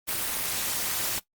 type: noise with amplitude modulation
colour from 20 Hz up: white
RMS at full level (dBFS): -25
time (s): 0.07-1.2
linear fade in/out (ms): 20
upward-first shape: sine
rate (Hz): 228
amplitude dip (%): 95
effects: noise-tail reverb RT60 0.1 s tail -17 dB re dry + Opus 32 kbps